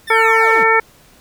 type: linear sweep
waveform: 25% pulse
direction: down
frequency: 1834 to 136.4 Hz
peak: -22 dBFS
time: 0.07-0.64 s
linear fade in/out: 10 ms
type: harmonic tone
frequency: 448.2 Hz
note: A4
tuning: 32 cents sharp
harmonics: 1 / 2 / 3 / 4 / 5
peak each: -16 / -16 / -16 / -16 / -16 dBFS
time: 0.1-0.8 s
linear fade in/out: 5 ms
effects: pink hiss -48 dBFS RMS until 1.2 s